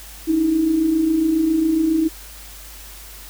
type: tone pair together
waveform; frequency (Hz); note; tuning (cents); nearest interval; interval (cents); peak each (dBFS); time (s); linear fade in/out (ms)
sine; 293.7 / 321; D4 / E4; 0 / -46; major second; 154; -25 / -15; 0.27-2.09; 20
effects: added 50 Hz sine -40 dBFS peak until 3.29 s + white hiss -40 dBFS RMS until 3.29 s